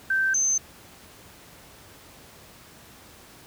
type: tone pair in turn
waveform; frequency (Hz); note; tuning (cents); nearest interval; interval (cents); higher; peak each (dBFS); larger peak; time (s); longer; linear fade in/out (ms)
sine; 1557 / 6228; G6 / G8; -12 / -12; 2 octaves; 2400; second; -20 / -20; neither; 0.1-0.34 / 0.34-0.58; neither; 5
effects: pink hiss -49 dBFS RMS until 3.46 s + high-pass 60 Hz 12 dB/octave